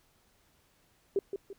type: tone with echo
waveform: sine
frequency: 395 Hz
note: G4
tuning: 13 cents sharp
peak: -24 dBFS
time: 1.16-1.19 s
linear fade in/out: 2 ms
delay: 170 ms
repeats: 2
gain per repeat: -8 dB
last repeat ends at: 1.53 s
effects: pink hiss -68 dBFS RMS until 1.58 s

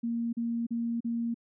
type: tone bursts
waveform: sine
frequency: 233.2 Hz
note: A#3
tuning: 1 cent sharp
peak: -28 dBFS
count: 4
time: 0.03-1.344 s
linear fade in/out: 10 ms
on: 300 ms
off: 38 ms
effects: none

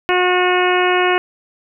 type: harmonic tone with a mistuned harmonic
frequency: 362 Hz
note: F#4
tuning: 38 cents flat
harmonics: 1 / 2 / 3 / 4 / 5 / 6 / 7 / 8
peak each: -16 / -19 / -21 / -22 / -23 / -24 / -24 / -25 dBFS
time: 0.09-1.18 s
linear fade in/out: 0 ms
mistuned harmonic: 6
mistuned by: +15 cents
effects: none

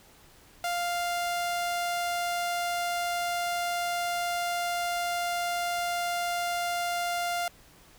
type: tone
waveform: sawtooth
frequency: 698.5 Hz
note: F5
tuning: in tune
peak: -24 dBFS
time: 0.64-7.48 s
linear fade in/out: 2 ms
effects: pink hiss -56 dBFS RMS until 7.98 s

